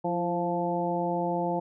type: harmonic tone with a mistuned harmonic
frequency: 174.61 Hz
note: F3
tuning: in tune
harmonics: 1 / 2 / 3 / 4 / 5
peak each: -32 / -32 / -32 / -32 / -32 dBFS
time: 0.04-1.6 s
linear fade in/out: 10 ms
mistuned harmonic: 2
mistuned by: -42 cents
effects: none